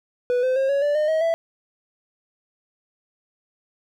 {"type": "tone with pitch steps", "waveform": "triangle", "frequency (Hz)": [492.7, 513.9, 536.1, 559.1, 583.2, 608.3, 634.5, 661.9], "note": ["B4", "C5", "C5", "C#5", "D5", "D#5", "D#5", "E5"], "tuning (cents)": [-4, -31, 42, 15, -12, -39, 34, 7], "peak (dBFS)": -16, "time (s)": [0.3, 1.34], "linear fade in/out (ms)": 0, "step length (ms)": 130, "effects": []}